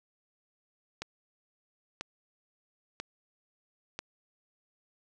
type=click train; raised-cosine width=0.2 ms; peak=-19 dBFS; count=4; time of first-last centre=1.02-3.99 s; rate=1.01 Hz; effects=none